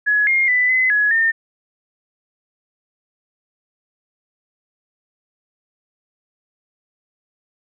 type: tone with pitch steps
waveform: sine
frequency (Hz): 1687 / 2128 / 1992 / 2031 / 1684 / 1815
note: G#6 / C7 / B6 / B6 / G#6 / A#6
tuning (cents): +27 / +29 / +14 / +48 / +24 / -47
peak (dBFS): -13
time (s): 0.06-1.32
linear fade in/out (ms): 20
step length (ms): 210
effects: none